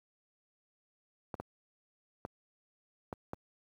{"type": "clicks", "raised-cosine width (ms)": 1, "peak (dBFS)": -24, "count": 5, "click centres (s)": [1.342, 1.4, 2.251, 3.128, 3.334], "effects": ["high-pass 60 Hz 12 dB/octave", "10-bit"]}